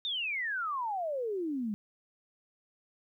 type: exponential sweep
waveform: sine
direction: down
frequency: 3712 to 200 Hz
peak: -31 dBFS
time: 0.05-1.74 s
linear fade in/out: 0 ms
effects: 12-bit